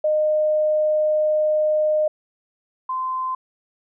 sine tone pair in turn, 613 / 1034.2 Hz, D#5 / C6, -26 / -20 cents, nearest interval major sixth, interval 906 cents, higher second, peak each -16 / -22 dBFS, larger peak first, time 0.04-2.08 / 2.89-3.35 s, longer first, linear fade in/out 5 ms, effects none

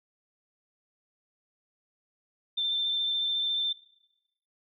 sine tone with vibrato, 3565 Hz, A7, 22 cents sharp, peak -26 dBFS, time 2.57-3.73 s, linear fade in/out 10 ms, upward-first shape triangle, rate 14 Hz, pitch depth 21 cents each way, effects noise-tail reverb RT60 0.9 s tail -21 dB re dry

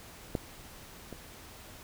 clicks, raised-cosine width 2 ms, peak -16 / -27 dBFS, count 2, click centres 0.352 / 1.127 s, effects pink hiss -50 dBFS RMS until 1.83 s

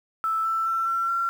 sine tone with pitch steps, 1318.5 / 1330 / 1341.5 / 1353.2 / 1365 Hz, E6 / E6 / E6 / E6 / F6, 0 / +15 / +30 / +45 / -40 cents, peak -22 dBFS, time 0.24-1.29 s, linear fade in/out 0 ms, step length 210 ms, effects 8-bit

